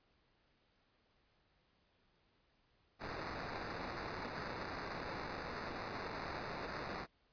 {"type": "noise with sample-and-hold", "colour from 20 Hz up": "violet", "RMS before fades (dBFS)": -44, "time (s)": [2.99, 7.07], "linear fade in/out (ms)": 50, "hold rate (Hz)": 3150, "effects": ["pink hiss -75 dBFS RMS until 7.32 s", "resampled to 11025 Hz"]}